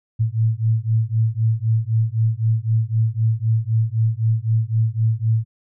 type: beating tone pair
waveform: sine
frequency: 110 / 113.9 Hz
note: A2 / A#2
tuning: 0 / -40 cents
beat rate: 3.9 Hz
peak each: -19 dBFS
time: 0.19-5.45 s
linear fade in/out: 20 ms
effects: none